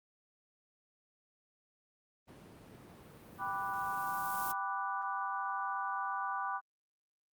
brown noise, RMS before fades -46 dBFS, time 2.27-4.54 s, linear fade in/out 20 ms
violet noise with exponential growth, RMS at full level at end -40 dBFS, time 2.68-4.52 s, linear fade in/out 5 ms, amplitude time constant 400 ms
sine chord, G major seventh, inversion none, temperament equal, 784 / 987.8 / 1174.7 / 1480 Hz, G5 / B5 / D6 / F#6, 0 / 0 / 0 / 0 cents, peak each -40 / -39 / -38 / -42 dBFS, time 3.38-6.61 s, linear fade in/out 50 ms
effects high-pass 150 Hz 12 dB/octave + Opus 32 kbps

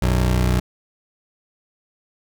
25% pulse tone pair together, 61.74 / 92.51 Hz, B1 / F#2, 0 / 0 cents, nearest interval perfect fifth, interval 700 cents, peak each -13 / -21 dBFS, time 0.02-0.6 s, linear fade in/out 5 ms, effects none

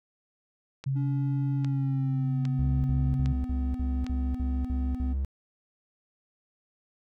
click train, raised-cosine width 0.2 ms, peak -23 dBFS, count 5, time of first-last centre 0.84-4.066 s, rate 1.24 Hz
sine tone, 135.3 Hz, C#3, 42 cents flat, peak -25 dBFS, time 0.86-3.33 s, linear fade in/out 10 ms
triangle tone with pitch glide, 283.8 to 252.8 Hz, C#4 to B3, +41 to +41 cents, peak -31 dBFS, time 0.95-5.14 s, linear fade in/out 20 ms, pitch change -200 cents, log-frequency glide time 1.55-2.42 s
triangle tone bursts, 67.7 Hz, C#2, 40 cents flat, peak -24 dBFS, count 9, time 2.59-5.248 s, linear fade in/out 0 ms, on 250 ms, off 51 ms
effects none

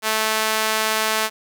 sawtooth tone with high-pass filter, 218.4 Hz, A3, 13 cents flat, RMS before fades -21 dBFS, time 0.02-1.3 s, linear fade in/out 50 ms, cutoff 860 Hz, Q 0.62, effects none

